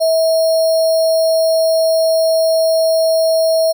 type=tone with sample-and-hold; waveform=sine; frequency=648 Hz; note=E5; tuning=30 cents flat; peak=-10 dBFS; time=0-3.73 s; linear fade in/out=20 ms; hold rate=4900 Hz; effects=none